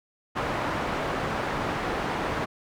white low-pass noise, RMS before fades -29 dBFS, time 0.35-2.46 s, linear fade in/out 20 ms, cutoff 1200 Hz, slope 12 dB/octave, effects none

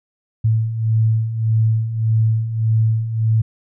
sine beating tone pair, 110 / 111.7 Hz, A2 / A2, 0 / +27 cents, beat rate 1.7 Hz, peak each -21 / -15 dBFS, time 0.44-3.42 s, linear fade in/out 10 ms, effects none

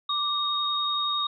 sine tone pair together, 1174.7 / 3732 Hz, D6 / A#7, 0 / +1 cents, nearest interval octave + minor sixth, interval 2001 cents, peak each -28 / -26 dBFS, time 0.09-1.27 s, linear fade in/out 5 ms, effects none

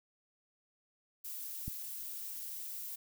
violet noise, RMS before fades -43 dBFS, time 1.24-2.96 s, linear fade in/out 10 ms
click, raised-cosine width 5 ms, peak -27 dBFS, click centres 1.68 s
effects none

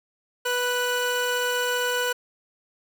30% pulse tone pair together, 491.8 / 1483 Hz, B4 / F#6, -7 / +4 cents, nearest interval octave + perfect fifth, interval 1911 cents, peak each -23 dBFS, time 0.45-2.13 s, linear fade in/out 10 ms, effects none

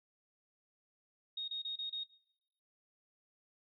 sine tone bursts, 3729 Hz, A#7, in tune, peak -37 dBFS, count 5, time 1.37-2.036 s, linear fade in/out 5 ms, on 110 ms, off 29 ms, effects noise-tail reverb RT60 0.9 s tail -22 dB re dry

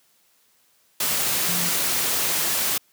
sine tone in noise, 174.61 Hz, F3, in tune, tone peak -30 dBFS, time 1.48-1.69 s, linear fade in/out 5 ms, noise white, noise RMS -23 dBFS, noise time 1-2.78 s, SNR -10 dB, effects white hiss -62 dBFS RMS until 2.92 s + high-pass 100 Hz 12 dB/octave

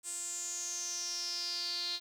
sawtooth tone with band-pass filter sweep, 349.2 Hz, F4, in tune, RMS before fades -38 dBFS, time 0.03-2 s, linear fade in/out 50 ms, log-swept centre 8200 to 4100 Hz, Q 9.1, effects 10-bit

